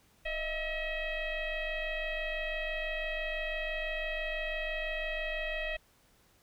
sine tone with frequency modulation, 1269 Hz, D#6, 34 cents sharp, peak -32 dBFS, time 0.25-5.77 s, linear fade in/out 10 ms, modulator 646 Hz, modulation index 2.5, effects pink hiss -66 dBFS RMS until 6.42 s

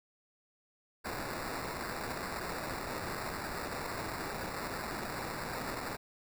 blue noise with sample-and-hold, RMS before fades -39 dBFS, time 1.04-5.97 s, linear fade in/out 20 ms, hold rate 3150 Hz, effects none

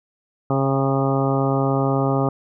harmonic tone with a mistuned harmonic, 136.1 Hz, C#3, 31 cents flat, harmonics 1 / 2 / 3 / 4 / 5 / 6 / 7 / 8 / 9, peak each -21 / -23 / -25 / -26 / -28 / -28 / -33 / -34 / -29 dBFS, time 0.5-2.29 s, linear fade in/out 2 ms, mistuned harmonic 6, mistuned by -19 cents, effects none

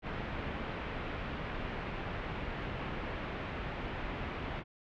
pink low-pass noise, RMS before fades -39 dBFS, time 0.02-4.64 s, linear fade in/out 50 ms, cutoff 2800 Hz, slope 24 dB/octave, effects none

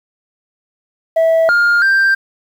sine tone with pitch steps, 653 / 1411 / 1577 Hz, E5 / F6 / G6, -17 / +17 / +10 cents, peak -6 dBFS, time 1.16-2.15 s, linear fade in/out 10 ms, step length 330 ms, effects tanh soft clip ceiling -8 dBFS + 7-bit

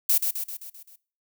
violet noise with echo, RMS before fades -20 dBFS, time 0.09-0.18 s, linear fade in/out 5 ms, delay 130 ms, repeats 6, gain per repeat -5 dB, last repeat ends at 0.96 s, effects noise-tail reverb RT60 0.4 s tail -21 dB re dry

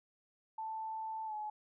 sine tone with pitch glide, 882 to 849.5 Hz, A5 to G#5, +4 to +39 cents, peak -38 dBFS, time 0.58-1.5 s, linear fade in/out 5 ms, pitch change -65 cents, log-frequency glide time 1.26-1.34 s, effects none

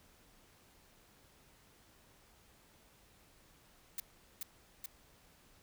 blue noise with echo, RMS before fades -39 dBFS, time 3.98-4 s, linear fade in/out 2 ms, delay 430 ms, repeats 2, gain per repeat -2 dB, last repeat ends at 4.86 s, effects pink hiss -65 dBFS RMS until 5.62 s

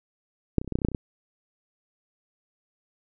clicks, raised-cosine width 3 ms, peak -6 / -18 / -30 / -21 / -16 / -8 / -19 / -19 / -6 / -13 / -25 / -14 dBFS, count 12, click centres 0.583 / 0.615 / 0.646 / 0.677 / 0.723 / 0.755 / 0.788 / 0.818 / 0.849 / 0.886 / 0.917 / 0.948 s, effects none

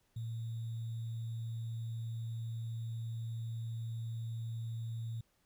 sine tone with sample-and-hold, 114 Hz, A#2, 38 cents flat, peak -37 dBFS, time 0.16-5.21 s, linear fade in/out 5 ms, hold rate 3675 Hz, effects pink hiss -75 dBFS RMS until 5.45 s

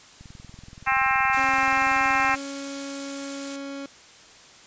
click train, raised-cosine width 5 ms, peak -32 dBFS, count 46, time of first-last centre 0.21-2.343 s, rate 21.1 Hz
harmonic tone, 265.2 Hz, C4, 23 cents sharp, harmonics 3 / 4 / 5 / 6 / 7 / 8 / 9 / 10, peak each -25 / -26 / -27 / -28 / -28 / -29 / -30 / -30 dBFS, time 0.86-2.36 s, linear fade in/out 20 ms
blue noise, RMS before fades -34 dBFS, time 1.33-3.56 s, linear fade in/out 0 ms
30% pulse tone with pitch glide, 271.6 to 277.5 Hz, C#4 to C#4, -35 to +2 cents, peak -30 dBFS, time 1.37-3.86 s, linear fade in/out 2 ms, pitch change +37 cents, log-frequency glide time 1.7-2.05 s
effects white hiss -49 dBFS RMS until 4.66 s + resampled to 16000 Hz

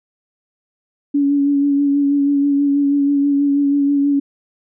sine tone with vibrato, 283 Hz, C#4, 36 cents sharp, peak -12 dBFS, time 1.14-4.2 s, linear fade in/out 10 ms, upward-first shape sine, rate 6.2 Hz, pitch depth 22 cents each way, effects none

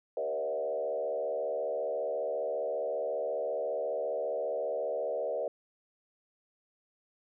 sine tone with frequency modulation, 554.4 Hz, C#5, in tune, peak -30 dBFS, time 0.17-5.48 s, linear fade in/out 2 ms, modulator 74.7 Hz, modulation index 1.5, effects none

